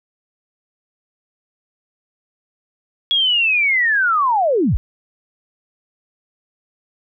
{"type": "linear sweep", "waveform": "sine", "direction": "down", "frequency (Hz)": [3354, 30.87], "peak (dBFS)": -13, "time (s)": [3.11, 4.77], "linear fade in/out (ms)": 0, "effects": []}